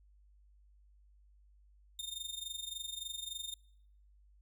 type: tone with amplitude modulation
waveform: sawtooth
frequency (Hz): 3643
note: A#7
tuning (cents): -41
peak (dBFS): -34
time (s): 1.99-3.54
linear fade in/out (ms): 2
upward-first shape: sine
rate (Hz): 23.5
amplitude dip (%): 80
effects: noise-tail reverb RT60 0.8 s tail -25 dB re dry + added 50 Hz sine -61 dBFS peak until 4.41 s